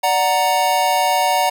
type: chord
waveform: square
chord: D augmented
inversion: none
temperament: equal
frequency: 587.3 / 740 / 932.3 Hz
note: D5 / F#5 / A#5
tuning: 0 / 0 / 0 cents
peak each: -23 / -18 / -19 dBFS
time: 0.03-1.5 s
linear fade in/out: 10 ms
effects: none